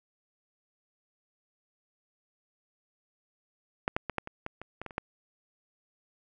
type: clicks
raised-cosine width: 0.5 ms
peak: -12 / -12 / -17 / -14 / -24 / -20 / -26 / -23 / -24 / -30 / -15 dBFS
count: 11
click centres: 3.879 / 3.965 / 4.097 / 4.183 / 4.274 / 4.464 / 4.616 / 4.816 / 4.863 / 4.908 / 4.981 s
effects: none